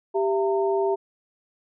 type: tone cluster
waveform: sine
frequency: 392.7 / 672 / 913 Hz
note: G4 / E5 / A#5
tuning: +3 / +33 / -36 cents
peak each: -21 / -28 / -29 dBFS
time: 0.14-0.96 s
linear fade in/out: 20 ms
effects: none